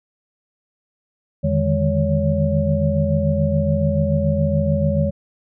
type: tone cluster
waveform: sine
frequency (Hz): 85 / 150 / 157 / 205.3 / 560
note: F2 / D3 / D#3 / G#3 / C#5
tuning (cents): -46 / +37 / +16 / -20 / +18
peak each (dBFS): -22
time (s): 1.43-5.11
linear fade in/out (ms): 20
effects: none